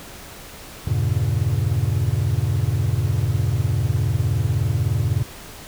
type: chord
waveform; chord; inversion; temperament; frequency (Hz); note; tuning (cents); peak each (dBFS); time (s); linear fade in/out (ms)
triangle; E diminished seventh; none; just; 82.41 / 98.89 / 118.67 / 142.4; E2 / G2 / Bb2 / Db3; 0 / +16 / +31 / +47; -24 / -20 / -20 / -23; 0.87-5.23; 5
effects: pink hiss -39 dBFS RMS until 5.67 s